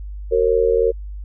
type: tone with amplitude modulation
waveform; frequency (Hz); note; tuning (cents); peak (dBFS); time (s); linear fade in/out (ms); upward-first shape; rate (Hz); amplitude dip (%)
sine; 460; A#4; -23; -9; 0.31-0.92; 20; sine; 82.9; 95
effects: added 50 Hz sine -28 dBFS peak until 1.24 s